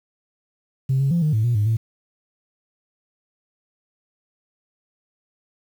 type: tone with pitch steps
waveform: sine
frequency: 133 / 137 / 171 / 152.9 / 109.2 / 119.9 / 104.4 / 112.4 Hz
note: C3 / C#3 / F3 / D#3 / A2 / A#2 / G#2 / A2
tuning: +29 / -20 / -36 / -30 / -13 / +49 / +10 / +37 cents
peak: -15 dBFS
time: 0.89-1.77 s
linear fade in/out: 10 ms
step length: 110 ms
effects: tanh soft clip ceiling -13 dBFS + 8-bit